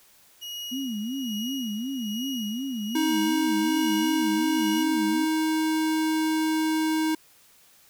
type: tone with tremolo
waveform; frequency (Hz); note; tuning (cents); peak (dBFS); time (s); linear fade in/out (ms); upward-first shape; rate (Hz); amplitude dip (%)
35% pulse; 2893; F#7; -40; -31; 0.41-4.84; 20; sine; 1.2; 60
type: tone with vibrato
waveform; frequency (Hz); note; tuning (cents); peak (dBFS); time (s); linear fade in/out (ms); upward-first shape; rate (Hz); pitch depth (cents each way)
sine; 238.1; A#3; +37; -28; 0.71-5.26; 20; sine; 2.7; 250
type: tone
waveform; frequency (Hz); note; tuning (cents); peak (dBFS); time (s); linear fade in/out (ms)
square; 315.3; D#4; +23; -23; 2.95-7.15; 5
effects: white hiss -57 dBFS RMS until 7.89 s